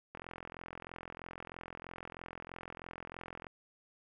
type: click train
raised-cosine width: 0.5 ms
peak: -29 dBFS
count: 144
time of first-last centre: 0.15-3.468 s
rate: 43.1 Hz
effects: none